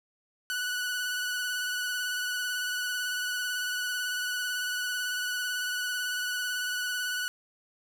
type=tone with vibrato; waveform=sawtooth; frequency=1480 Hz; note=F#6; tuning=in tune; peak=-26 dBFS; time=0.5-7.28 s; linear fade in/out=0 ms; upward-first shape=triangle; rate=18 Hz; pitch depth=28 cents each way; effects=none